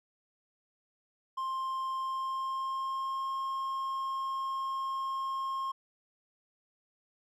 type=tone with pitch glide; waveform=triangle; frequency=1055 to 1071 Hz; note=C6 to C6; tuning=+14 to +40 cents; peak=-30 dBFS; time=1.37-5.72 s; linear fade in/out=10 ms; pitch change=+26 cents; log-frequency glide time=1.96-3.31 s; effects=none